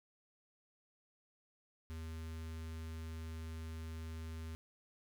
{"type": "tone with notch filter", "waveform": "square", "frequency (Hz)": 80.6, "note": "E2", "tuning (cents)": -38, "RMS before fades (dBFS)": -45, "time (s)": [1.9, 4.55], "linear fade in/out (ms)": 0, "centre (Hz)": 670, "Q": 1.2, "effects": []}